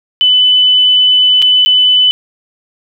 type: tone with dropouts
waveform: sine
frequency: 3003 Hz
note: F#7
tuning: 25 cents sharp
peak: -5 dBFS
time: 0.21-2.11 s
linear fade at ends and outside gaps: 0 ms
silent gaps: 1.419-1.424 / 1.65-1.66 s
effects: none